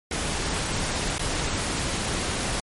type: noise with dropouts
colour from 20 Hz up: pink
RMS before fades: -27 dBFS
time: 0.11-2.6 s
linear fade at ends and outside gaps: 2 ms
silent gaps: 1.182-1.193 s
effects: MP3 48 kbps